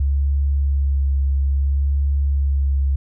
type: tone with vibrato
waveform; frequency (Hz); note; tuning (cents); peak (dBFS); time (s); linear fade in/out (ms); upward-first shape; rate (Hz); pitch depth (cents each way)
sine; 69.3; C#2; 0; -15; 0-2.96; 5; sine; 0.6; 19
effects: none